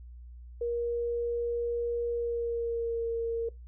sine tone with pitch glide, 473.2 to 461.1 Hz, A#4 to A#4, +26 to -19 cents, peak -28 dBFS, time 0.61-3.49 s, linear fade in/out 5 ms, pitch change -45 cents, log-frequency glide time 2.1-3.09 s, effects noise-tail reverb RT60 0.2 s tail -21 dB re dry + added 60 Hz sine -44 dBFS peak until 3.67 s

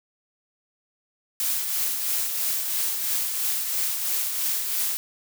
blue noise with tremolo, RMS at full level -24 dBFS, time 1.4-4.97 s, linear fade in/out 0 ms, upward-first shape triangle, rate 3 Hz, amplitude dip 45%, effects none

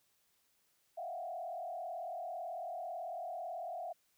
sine tone with frequency modulation, 698.5 Hz, F5, in tune, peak -39 dBFS, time 0.97-3.93 s, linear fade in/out 10 ms, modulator 38.1 Hz, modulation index 1.4, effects white hiss -75 dBFS RMS until 4.17 s

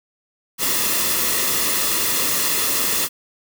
white noise with comb filter, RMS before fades -20 dBFS, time 0.58-3.09 s, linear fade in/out 50 ms, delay 1.3 ms, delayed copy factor -0.55, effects none

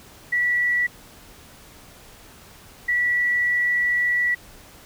sine tone pair in turn, 1949 / 1949 Hz, B6 / B6, -23 / -23 cents, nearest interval unison, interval 0 cents, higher neither, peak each -18 dBFS, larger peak neither, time 0.32-0.87 / 2.88-4.35 s, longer second, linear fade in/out 10 ms, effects pink hiss -47 dBFS RMS until 4.85 s

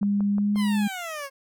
sine tone with pitch glide, 202.4 to 206.5 Hz, G#3 to G#3, -44 to -10 cents, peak -20 dBFS, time 0.01-0.88 s, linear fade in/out 10 ms, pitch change +34 cents, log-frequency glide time 0.31-0.55 s
click train, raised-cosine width 1 ms, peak -25 dBFS, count 4, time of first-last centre 0.03-0.559 s, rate 5.67 Hz
15% pulse exponential sweep, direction down, 1074 to 536 Hz, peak -25 dBFS, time 0.55-1.3 s, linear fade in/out 50 ms
effects none

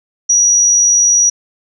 sine tone, 5800 Hz, F#8, 35 cents flat, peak -7 dBFS, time 0.29-1.3 s, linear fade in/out 10 ms, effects none

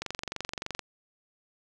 click train, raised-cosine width 0.2 ms, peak -16 dBFS, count 19, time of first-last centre 0.02-0.793 s, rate 23.3 Hz, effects none

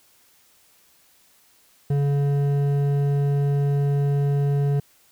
triangle tone with hard clipping, 141.9 Hz, C#3, 41 cents sharp, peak -20 dBFS, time 1.9-4.8 s, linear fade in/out 5 ms, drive 12 dB, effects white hiss -58 dBFS RMS until 5.11 s

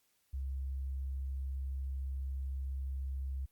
sine tone, 67 Hz, C2, 42 cents sharp, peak -35 dBFS, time 0.33-3.46 s, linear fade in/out 10 ms, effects white hiss -75 dBFS RMS until 3.51 s + Opus 48 kbps

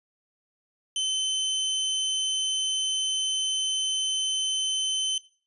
sawtooth tone, 3064 Hz, G7, 40 cents flat, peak -22 dBFS, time 0.96-5.18 s, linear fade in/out 2 ms, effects noise-tail reverb RT60 0.4 s tail -18 dB re dry + resampled to 24000 Hz

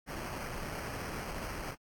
pink noise with sample-and-hold, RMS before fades -40 dBFS, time 0.06-1.76 s, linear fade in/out 50 ms, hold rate 3675 Hz, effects AAC 64 kbps

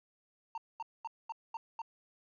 triangle tone bursts, 911 Hz, A#5, 40 cents flat, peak -35 dBFS, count 6, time 0.55-1.818 s, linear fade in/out 2 ms, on 28 ms, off 220 ms, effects resampled to 16000 Hz + 12-bit

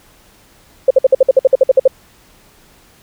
sine tone bursts, 527 Hz, C5, 12 cents sharp, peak -3 dBFS, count 13, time 0.88-1.878 s, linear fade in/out 5 ms, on 26 ms, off 55 ms, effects pink hiss -48 dBFS RMS until 3.02 s

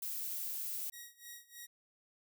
violet noise, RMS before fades -40 dBFS, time 0.02-0.9 s, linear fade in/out 5 ms
5% pulse tone with tremolo, 1897 Hz, A#6, 30 cents sharp, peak -36 dBFS, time 0.92-1.67 s, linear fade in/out 20 ms, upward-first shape sine, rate 3.2 Hz, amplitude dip 90%
effects none

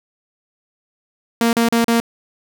sawtooth tone bursts, 232.1 Hz, A#3, 7 cents flat, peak -9 dBFS, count 4, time 1.41-2.001 s, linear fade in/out 2 ms, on 120 ms, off 37 ms, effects none

